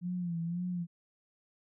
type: tone with vibrato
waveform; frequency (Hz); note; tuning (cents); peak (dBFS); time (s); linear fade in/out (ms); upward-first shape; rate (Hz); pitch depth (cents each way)
sine; 173.3; F3; -13; -32; 0.01-0.87; 50; sine; 1.9; 71
effects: none